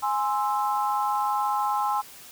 sine chord, Ab augmented, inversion none, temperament equal, 830.6 / 1046.5 / 1318.5 Hz, Ab5 / C6 / E6, 0 / 0 / 0 cents, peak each -25 / -27 / -31 dBFS, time 0.02-2.02 s, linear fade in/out 20 ms, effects white hiss -46 dBFS RMS until 2.31 s

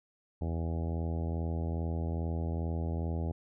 harmonic tone, 82.41 Hz, E2, in tune, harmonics 1 / 2 / 3 / 4 / 5 / 6 / 7 / 8 / 9 / 10, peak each -32 / -38 / -42 / -44 / -46 / -48 / -49 / -50 / -51 / -52 dBFS, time 0.41-3.32 s, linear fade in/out 5 ms, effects none

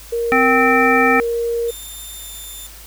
sine tone, 467.8 Hz, A#4, 6 cents sharp, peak -17 dBFS, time 0.12-1.71 s, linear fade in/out 10 ms
harmonic tone, 260 Hz, C4, 11 cents flat, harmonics 1 / 3 / 5 / 7 / 9, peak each -18 / -18 / -18 / -18 / -18 dBFS, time 0.32-1.2 s, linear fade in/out 0 ms
5% pulse tone with pitch glide, 3592 to 3567 Hz, A7 to A7, +35 to +23 cents, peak -25 dBFS, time 1.68-2.67 s, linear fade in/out 5 ms, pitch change -12 cents, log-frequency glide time 2.16-2.35 s
effects added 53 Hz sine -40 dBFS peak until 2.86 s + white hiss -40 dBFS RMS until 2.86 s

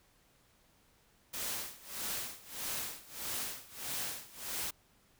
white noise with tremolo, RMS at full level -37 dBFS, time 1.33-4.71 s, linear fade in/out 10 ms, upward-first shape sine, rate 1.6 Hz, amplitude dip 90%, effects pink hiss -68 dBFS RMS until 5.19 s

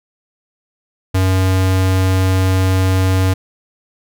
square tone, 94 Hz, F#2, 28 cents sharp, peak -12 dBFS, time 1.14-3.34 s, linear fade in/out 10 ms, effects none

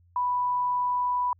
sine tone, 987.8 Hz, B5, in tune, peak -23 dBFS, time 0.16-1.33 s, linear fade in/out 2 ms, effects added 87 Hz sine -57 dBFS peak until 1.39 s

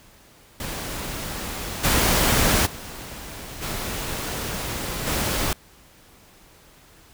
pink noise with level steps, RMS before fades -31 / -19 / -37 / -29 / -24 dBFS, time 0.6-5.53 s, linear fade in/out 2 ms, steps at 1.83 / 2.65 / 3.61 / 5.06 s, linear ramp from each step 20 ms, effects pink hiss -52 dBFS RMS until 7.13 s

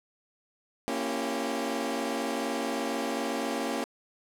20% pulse chord, A# diminished seventh, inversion none, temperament equal with one note detuned, 233.1 / 277.2 / 338.3 / 392 Hz, A#3 / C#4 / E4 / G4, 0 / 0 / +45 / 0 cents, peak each -29 / -28 / -32 / -32 dBFS, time 0.88-3.84 s, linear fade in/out 0 ms, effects low-pass 12000 Hz 12 dB/octave + 9-bit

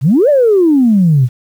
sine exponential two-way sweep, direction up then down, 117.1 to 610 to 117.1 Hz, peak -5 dBFS, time 0.01-1.29 s, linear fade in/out 50 ms, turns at 0.29 s, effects tanh soft clip ceiling -1 dBFS + 7-bit

